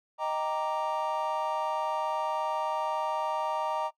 triangle chord, Eb major seventh, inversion none, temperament equal, 622.3 / 784 / 932.3 / 1174.7 Hz, Eb5 / G5 / Bb5 / D6, 0 / 0 / 0 / 0 cents, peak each -32 / -34 / -29 / -35 dBFS, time 0.18-3.91 s, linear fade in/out 50 ms, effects noise-tail reverb RT60 0.1 s tail -19 dB re dry

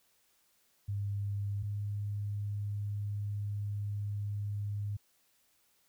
sine tone pair in turn, 101 / 102.59 Hz, G#2 / G#2, -48 / -21 cents, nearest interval unison, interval 27 cents, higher second, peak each -32 / -33 dBFS, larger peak first, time 0.88-1.63 / 1.63-4.97 s, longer second, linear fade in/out 10 ms, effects white hiss -71 dBFS RMS until 5.88 s

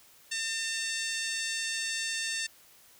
harmonic tone with a mistuned harmonic, 902 Hz, A5, 43 cents sharp, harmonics 2 / 3 / 4 / 5 / 6 / 7 / 8 / 9 / 10, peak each -36 / -38 / -39 / -40 / -41 / -41 / -42 / -43 / -43 dBFS, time 0.31-2.47 s, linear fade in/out 10 ms, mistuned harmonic 9, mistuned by -17 cents, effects white hiss -58 dBFS RMS until 2.99 s

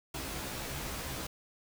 pink noise with comb filter, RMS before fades -39 dBFS, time 0.14-1.27 s, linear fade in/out 5 ms, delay 15 ms, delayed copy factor +0.8, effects none

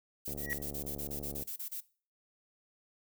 violet noise bursts, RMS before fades -40 dBFS, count 13, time 0.25-1.807 s, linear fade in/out 10 ms, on 93 ms, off 29 ms
click train, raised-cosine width 2 ms, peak -30 dBFS, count 83, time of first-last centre 0.28-1.424 s, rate 71.7 Hz
triangle tone with exponential growth, 1915 Hz, A#6, 46 cents sharp, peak -28 dBFS, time 0.37-0.53 s, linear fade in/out 0 ms, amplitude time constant 33 ms
effects noise-tail reverb RT60 0.4 s tail -20 dB re dry

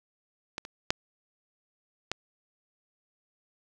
clicks, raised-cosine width 0.2 ms, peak -16 / -23 / -6 / -12 dBFS, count 4, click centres 0.581 / 0.651 / 0.905 / 2.116 s, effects 8-bit

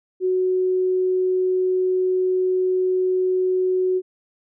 sine tone, 370 Hz, F#4, in tune, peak -17 dBFS, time 0.2-4.02 s, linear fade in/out 50 ms, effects none

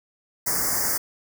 white band-stop noise, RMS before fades -24 dBFS, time 0.46-0.98 s, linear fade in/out 10 ms, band 2100 to 4800 Hz, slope 96 dB/octave, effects none

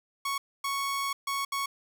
sawtooth tone bursts at uneven times, 1108.7 Hz, C#6, in tune, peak -25 dBFS, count 4, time 0.25-0.38 / 0.64-1.13 / 1.27-1.45 / 1.52-1.66 s, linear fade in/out 5 ms, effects none

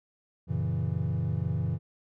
triangle chord, F# dominant seventh, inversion none, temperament equal, 92.5 / 116.54 / 138.59 / 164.81 Hz, F#2 / A#2 / C#3 / E3, 0 / 0 / 0 / 0 cents, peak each -30 dBFS, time 0.47-1.79 s, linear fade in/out 50 ms, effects tanh soft clip ceiling -16 dBFS

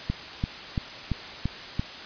click train, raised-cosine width 5 ms, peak -13 dBFS, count 6, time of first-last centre 0.1-1.795 s, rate 2.95 Hz, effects white hiss -39 dBFS RMS until 2.05 s + resampled to 11025 Hz

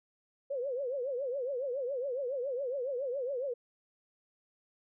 sine tone with vibrato, 523.3 Hz, C5, in tune, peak -32 dBFS, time 0.5-3.54 s, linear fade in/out 10 ms, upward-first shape triangle, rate 7.2 Hz, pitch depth 190 cents each way, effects none

